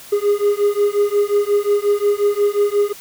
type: beating tone pair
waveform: triangle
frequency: 407.3 / 412.9 Hz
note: G#4 / G#4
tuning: -34 / -10 cents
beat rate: 5.6 Hz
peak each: -15 dBFS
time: 0.12-2.93 s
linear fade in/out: 10 ms
effects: white hiss -39 dBFS RMS until 3 s